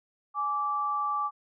sine tone pair together, 835 / 1165.8 Hz, G#5 / D6, +9 / -13 cents, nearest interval tritone, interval 578 cents, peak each -34 / -27 dBFS, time 0.34-1.31 s, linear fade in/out 50 ms, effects none

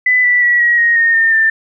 sine tone with pitch steps, 2000 / 1967.9 / 1936.3 / 1905.3 / 1874.7 / 1844.6 / 1815 / 1785.9 Hz, B6 / B6 / B6 / A#6 / A#6 / A#6 / A#6 / A6, +21 / -7 / -35 / +37 / +9 / -19 / -47 / +25 cents, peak -8 dBFS, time 0.06-1.5 s, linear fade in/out 5 ms, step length 180 ms, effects none

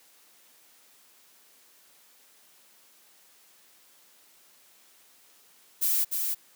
violet noise with echo, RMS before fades -25 dBFS, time 5.81-6.05 s, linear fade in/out 20 ms, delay 300 ms, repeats 1, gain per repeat -4 dB, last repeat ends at 6.35 s, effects white hiss -59 dBFS RMS until 6.55 s + high-pass 200 Hz 12 dB/octave

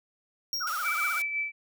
square tone with exponential decay, 5588 Hz, F8, in tune, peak -27 dBFS, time 0.53-1.04 s, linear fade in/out 1 ms, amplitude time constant 110 ms
sine tone with vibrato, 1337 Hz, E6, 24 cents sharp, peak -29 dBFS, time 0.6-1.2 s, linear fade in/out 20 ms, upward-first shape triangle, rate 16 Hz, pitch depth 190 cents each way
white high-pass noise, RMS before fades -39 dBFS, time 0.67-1.22 s, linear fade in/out 2 ms, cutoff 510 Hz, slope 48 dB/octave
sine tone with tremolo, 2315 Hz, D7, 25 cents flat, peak -26 dBFS, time 0.83-1.52 s, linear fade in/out 50 ms, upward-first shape sine, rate 5.8 Hz, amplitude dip 45%
effects none

